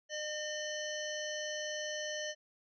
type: harmonic tone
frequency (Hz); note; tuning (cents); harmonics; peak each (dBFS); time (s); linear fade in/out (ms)
607; D#5; -43; 1 / 3 / 5 / 7 / 9 / 10; -40 / -42 / -44 / -51 / -51 / -45; 0.09-2.35; 50
effects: none